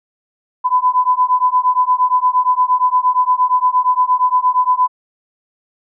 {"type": "beating tone pair", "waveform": "sine", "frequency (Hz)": [1000, 1008.6], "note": ["B5", "B5"], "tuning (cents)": [21, 36], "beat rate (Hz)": 8.6, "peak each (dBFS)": -14, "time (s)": [0.64, 4.88], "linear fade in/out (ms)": 20, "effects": []}